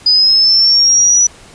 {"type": "linear sweep", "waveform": "sine", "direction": "up", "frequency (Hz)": [4947, 5920], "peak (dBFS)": -6, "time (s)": [0.06, 1.27], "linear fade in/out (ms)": 5, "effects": ["pink hiss -39 dBFS RMS until 1.54 s", "resampled to 22050 Hz"]}